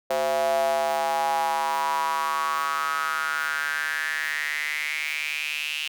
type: tone with high-pass filter sweep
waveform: square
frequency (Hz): 74.9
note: D2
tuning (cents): +35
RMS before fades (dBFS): -26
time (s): 0.1-5.88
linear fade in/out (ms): 5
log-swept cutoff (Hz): 590 to 2800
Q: 6.7
effects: none